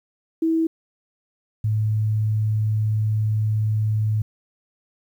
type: tone pair in turn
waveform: sine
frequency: 324.9 / 107.86 Hz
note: E4 / A2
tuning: -25 / -34 cents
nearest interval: octave + perfect fifth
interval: 1909 cents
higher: first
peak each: -17 / -18 dBFS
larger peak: first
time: 0.42-0.67 / 1.64-4.22 s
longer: second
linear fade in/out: 5 ms
effects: 9-bit